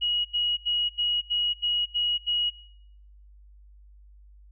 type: tone bursts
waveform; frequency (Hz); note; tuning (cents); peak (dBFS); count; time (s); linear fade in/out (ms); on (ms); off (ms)
sine; 2901; F#7; -35; -23; 8; 0.01-2.504; 20; 240; 82
effects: noise-tail reverb RT60 0.8 s tail -22 dB re dry + added 50 Hz sine -49 dBFS peak until 4.51 s